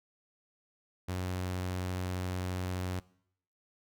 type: tone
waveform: sawtooth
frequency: 91.5 Hz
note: F#2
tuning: 19 cents flat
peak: -29 dBFS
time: 1.08-3 s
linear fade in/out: 10 ms
effects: noise-tail reverb RT60 0.7 s tail -22 dB re dry